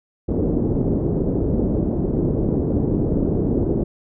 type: low-pass noise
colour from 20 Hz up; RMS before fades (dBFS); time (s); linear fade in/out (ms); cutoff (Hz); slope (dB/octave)
white; -20; 0.28-3.84; 10; 400; 24
effects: none